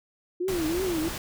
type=tone with vibrato; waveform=sine; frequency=344.8 Hz; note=F4; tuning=22 cents flat; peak=-25 dBFS; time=0.4-1.09 s; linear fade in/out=10 ms; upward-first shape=triangle; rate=2.9 Hz; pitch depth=210 cents each way
type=noise; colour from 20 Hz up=pink; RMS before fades=-34 dBFS; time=0.48-1.18 s; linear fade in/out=2 ms
effects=none

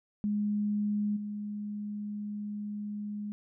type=tone with level steps; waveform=sine; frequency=207.7 Hz; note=G#3; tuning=in tune; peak=-27 / -34 dBFS; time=0.24-3.32 s; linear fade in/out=0 ms; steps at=1.16 s; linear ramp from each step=10 ms; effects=none

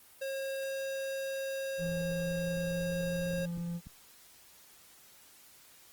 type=tone; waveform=square; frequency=540 Hz; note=C#5; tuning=45 cents flat; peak=-35 dBFS; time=0.21-3.46 s; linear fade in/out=10 ms
type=tone with pitch glide; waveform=triangle; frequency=168.7 to 171.35 Hz; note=E3 to F3; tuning=+40 to -33 cents; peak=-32 dBFS; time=1.78-3.81 s; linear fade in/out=50 ms; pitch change=+27 cents; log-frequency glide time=1.95-3.12 s
type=clicks; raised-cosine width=5 ms; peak=-35 dBFS; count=5; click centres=2.575 / 3.335 / 3.385 / 3.576 / 3.87 s
effects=white hiss -58 dBFS RMS until 5.92 s + Opus 24 kbps

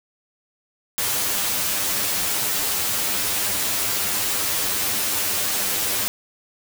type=noise with comb filter; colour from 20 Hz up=white; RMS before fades=-23 dBFS; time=0.98-6.08 s; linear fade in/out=0 ms; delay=10 ms; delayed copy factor=+0.65; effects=none

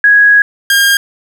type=tone pair in turn; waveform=sine / sawtooth; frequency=1661.2 / 1613.9 Hz; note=G#6 / G6; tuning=0 / +50 cents; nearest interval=minor second; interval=50 cents; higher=first; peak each=-3 dBFS; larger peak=neither; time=0.04-0.42 / 0.7-0.97 s; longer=first; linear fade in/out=2 ms; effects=7-bit

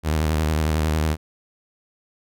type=tone with vibrato; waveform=sawtooth; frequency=77.78 Hz; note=D#2; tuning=in tune; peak=-15 dBFS; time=0.03-1.17 s; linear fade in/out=50 ms; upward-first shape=sine; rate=11 Hz; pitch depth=67 cents each way; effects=none

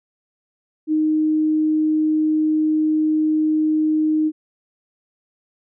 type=tone; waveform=sine; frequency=310 Hz; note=D#4; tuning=6 cents flat; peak=-15 dBFS; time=0.87-4.32 s; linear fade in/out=50 ms; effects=none

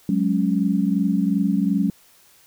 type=chord; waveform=sine; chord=F# suspended second; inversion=none; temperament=equal; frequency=185 / 207.7 / 277.2 Hz; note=F#3 / G#3 / C#4; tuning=0 / 0 / 0 cents; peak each=-21 / -21 / -23 dBFS; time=0.09-1.9 s; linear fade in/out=2 ms; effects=white hiss -54 dBFS RMS until 2.46 s

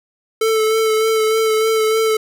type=tone with vibrato; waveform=square; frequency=440 Hz; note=A4; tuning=in tune; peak=-14 dBFS; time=0.41-2.17 s; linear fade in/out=5 ms; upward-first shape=sine; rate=3.3 Hz; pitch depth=21 cents each way; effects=none

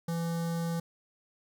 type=tone with notch filter; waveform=square; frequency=167.6 Hz; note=E3; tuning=29 cents sharp; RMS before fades=-32 dBFS; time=0.08-0.8 s; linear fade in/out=5 ms; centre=2500 Hz; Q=1.2; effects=11-bit

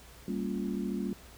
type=chord; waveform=sine; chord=G half-diminished seventh; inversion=none; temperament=equal with one note detuned; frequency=196 / 230.4 / 277.2 / 349.2 Hz; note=G3 / Bb3 / Db4 / F4; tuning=0 / -20 / 0 / 0 cents; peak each=-34 / -36 / -38 / -39 dBFS; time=0.28-1.13 s; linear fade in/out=2 ms; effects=added 60 Hz sine -54 dBFS peak until 1.37 s + pink hiss -54 dBFS RMS until 1.37 s

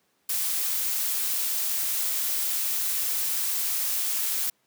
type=noise; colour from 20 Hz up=blue; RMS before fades=-27 dBFS; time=0.29-4.5 s; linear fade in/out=5 ms; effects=pink hiss -69 dBFS RMS until 4.66 s + high-pass 200 Hz 12 dB/octave

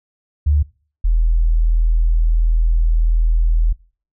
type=tone pair in turn; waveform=sine; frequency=73.42 / 40.73 Hz; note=D2 / E1; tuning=0 / -20 cents; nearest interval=minor seventh; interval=1020 cents; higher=first; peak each=-11 dBFS; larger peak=neither; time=0.46-0.63 / 1.04-3.73 s; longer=second; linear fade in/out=10 ms; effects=noise-tail reverb RT60 0.4 s tail -22 dB re dry

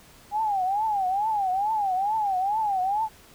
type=tone with vibrato; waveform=sine; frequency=806 Hz; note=G5; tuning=48 cents sharp; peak=-22 dBFS; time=0.31-3.09 s; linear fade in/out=50 ms; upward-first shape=triangle; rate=2.3 Hz; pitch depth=190 cents each way; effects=pink hiss -52 dBFS RMS until 3.34 s

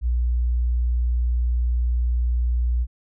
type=tone; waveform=sine; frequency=60 Hz; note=B1; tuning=49 cents flat; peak=-18 dBFS; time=0.01-2.87 s; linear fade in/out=50 ms; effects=none

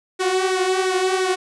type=tone with flanger; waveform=sawtooth; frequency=373.6 Hz; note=F#4; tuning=17 cents sharp; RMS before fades=-20 dBFS; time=0.19-1.36 s; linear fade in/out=20 ms; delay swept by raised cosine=0.51 to 5.11 ms; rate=2.9 Hz; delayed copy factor=+0.55; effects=resampled to 22050 Hz + 8-bit

